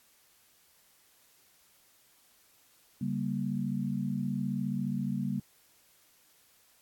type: chord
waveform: sine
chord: G diminished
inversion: second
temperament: just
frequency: 141.12 / 196 / 235.2 Hz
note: Db3 / G3 / Bb3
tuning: +31 / 0 / +16 cents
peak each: -35 / -33 / -34 dBFS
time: 3.01-5.4 s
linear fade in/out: 5 ms
effects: white hiss -64 dBFS RMS until 6.81 s + AAC 64 kbps